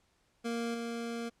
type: tone with level steps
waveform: 25% pulse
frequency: 233.1 Hz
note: A#3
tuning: in tune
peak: -29 / -32 dBFS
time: 0.44-1.3 s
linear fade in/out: 20 ms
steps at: 0.74 s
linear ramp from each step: 5 ms
effects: pink hiss -72 dBFS RMS until 1.4 s + low-pass 9000 Hz 12 dB/octave